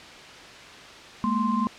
sine tone cluster, 210 / 233.3 / 1046 Hz, G#3 / A#3 / C6, +19 / +2 / -1 cents, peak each -26 dBFS, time 1.24-1.67 s, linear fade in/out 0 ms, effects white hiss -43 dBFS RMS until 1.78 s + low-pass 4000 Hz 12 dB/octave

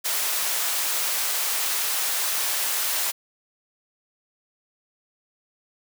white high-pass noise, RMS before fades -25 dBFS, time 0.04-3.12 s, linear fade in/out 20 ms, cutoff 590 Hz, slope 12 dB/octave, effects none

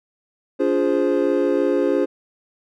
triangle chord, D half-diminished seventh, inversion none, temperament equal with one note detuned, 286.1 / 349.2 / 415.3 / 523.3 Hz, D4 / F4 / Ab4 / C5, -45 / 0 / 0 / 0 cents, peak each -20 dBFS, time 0.59-2.06 s, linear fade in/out 20 ms, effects none

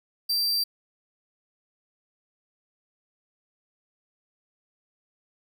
45% pulse tone, 4699 Hz, D8, in tune, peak -22 dBFS, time 0.29-0.64 s, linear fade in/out 10 ms, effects none

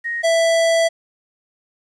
sine / square tone pair in turn, 1871 / 661.5 Hz, A#6 / E5, +6 / +6 cents, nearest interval octave + tritone, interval 1800 cents, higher first, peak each -21 / -14 dBFS, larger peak second, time 0.04-0.23 / 0.23-0.89 s, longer second, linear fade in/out 20 ms, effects resampled to 22050 Hz + 9-bit

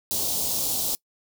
white band-stop noise, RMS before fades -26 dBFS, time 0.11-0.95 s, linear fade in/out 0 ms, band 840 to 3600 Hz, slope 24 dB/octave, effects noise-tail reverb RT60 0.1 s tail -24 dB re dry

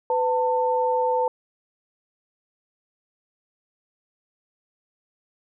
sine tone pair together, 502 / 894.5 Hz, B4 / A5, +28 / +28 cents, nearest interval minor seventh, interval 1000 cents, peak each -22 dBFS, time 0.1-1.28 s, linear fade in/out 2 ms, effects none

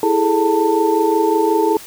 sine tone cluster, 329.5 / 412.3 / 437.8 / 892 Hz, E4 / G#4 / A4 / A5, -1 / -13 / -9 / +23 cents, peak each -18 dBFS, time 0.03-1.77 s, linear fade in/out 2 ms, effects white hiss -37 dBFS RMS until 1.86 s

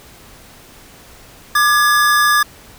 square tone pair together, 1194 / 1686.1 Hz, D6 / G#6, +28 / +26 cents, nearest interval tritone, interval 598 cents, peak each -14 dBFS, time 1.55-2.43 s, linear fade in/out 5 ms, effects pink hiss -42 dBFS RMS until 2.78 s

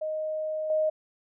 sine tone with level steps, 622.3 Hz, D#5, in tune, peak -28 / -22 dBFS, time 0.01-0.9 s, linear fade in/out 10 ms, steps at 0.7 s, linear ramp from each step 2 ms, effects none

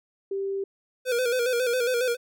sine tone, 392 Hz, G4, in tune, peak -26 dBFS, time 0.31-0.64 s, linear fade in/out 5 ms
square tone with vibrato, 491.1 Hz, B4, 10 cents flat, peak -23 dBFS, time 1.05-2.17 s, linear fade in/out 50 ms, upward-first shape square, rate 7.3 Hz, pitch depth 62 cents each way
effects none

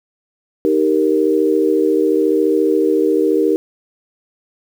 sine chord, Eb major, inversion none, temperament equal, 311.1 / 392 / 466.2 Hz, Eb4 / G4 / Bb4, 0 / 0 / 0 cents, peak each -16 dBFS, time 0.65-3.56 s, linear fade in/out 0 ms, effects 7-bit

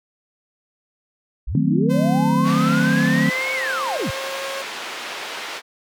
sine linear two-way sweep, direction up then down, 36.15 to 2242 to 60 Hz, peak -22 dBFS, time 1.47-4.11 s, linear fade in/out 10 ms, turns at 3.53 s
sine chord, D# diminished seventh, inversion none, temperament equal with one note detuned, 155.56 / 185 / 223.5 / 261.6 Hz, D#3 / F#3 / A3 / C4, 0 / 0 / +27 / 0 cents, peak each -21 dBFS, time 1.55-3.3 s, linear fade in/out 2 ms
sawtooth tone with pitch glide, 513 to 543.5 Hz, C5 to C#5, -34 to -34 cents, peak -24 dBFS, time 1.89-4.63 s, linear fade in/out 20 ms, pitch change +100 cents, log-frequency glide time 3.02-4.43 s
white band-pass noise, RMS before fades -31 dBFS, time 2.43-5.62 s, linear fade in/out 50 ms, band 390 to 3100 Hz, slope 12 dB/octave
effects none

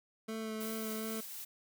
25% pulse tone with vibrato, 220 Hz, A3, in tune, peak -34 dBFS, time 0.28-1.21 s, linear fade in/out 10 ms, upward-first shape sine, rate 2.7 Hz, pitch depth 15 cents each way
blue noise with tremolo, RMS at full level -44 dBFS, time 0.6-1.45 s, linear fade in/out 10 ms, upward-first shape triangle, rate 4.1 Hz, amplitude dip 25%
effects none

